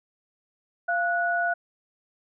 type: tone pair together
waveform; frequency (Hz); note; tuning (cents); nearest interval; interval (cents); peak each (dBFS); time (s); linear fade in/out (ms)
sine; 693 / 1468.4; F5 / F#6; -14 / -14; octave + minor second; 1300; -25; 0.88-1.54; 10
effects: none